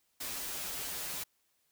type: noise with comb filter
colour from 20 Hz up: white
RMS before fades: -39 dBFS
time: 0.2-1.24 s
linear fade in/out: 10 ms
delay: 9.2 ms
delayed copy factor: -0.8
effects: white hiss -75 dBFS RMS until 1.71 s